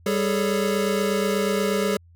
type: tone cluster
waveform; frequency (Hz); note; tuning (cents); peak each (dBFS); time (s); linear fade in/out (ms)
square; 197.6 / 408.8 / 437.1 / 556; G3 / G#4 / A4 / C#5; +14 / -27 / -11 / +5; -26 / -27 / -27 / -29; 0.06-1.97; 5
effects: added 85 Hz sine -49 dBFS peak until 2.15 s